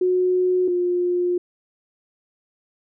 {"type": "tone pair in turn", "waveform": "sine", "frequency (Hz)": [365.3, 355.3], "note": ["F#4", "F4"], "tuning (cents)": [-22, 30], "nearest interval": "unison", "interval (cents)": 48, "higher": "first", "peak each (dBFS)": [-16, -18], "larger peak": "first", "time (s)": [[0.01, 0.68], [0.68, 1.38]], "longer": "second", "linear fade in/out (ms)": 5, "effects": []}